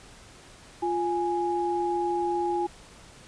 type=tone pair together; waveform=sine; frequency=349.2 / 830.6 Hz; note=F4 / G#5; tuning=0 / 0 cents; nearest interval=octave + minor third; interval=1500 cents; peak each=-27 dBFS; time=0.82-2.67 s; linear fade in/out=10 ms; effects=pink hiss -50 dBFS RMS until 3.27 s + resampled to 22050 Hz